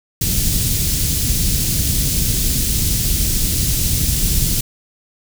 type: band-stop noise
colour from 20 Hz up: pink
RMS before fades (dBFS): -17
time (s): 0.21-4.61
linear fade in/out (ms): 5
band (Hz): 170 to 5100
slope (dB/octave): 12
effects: none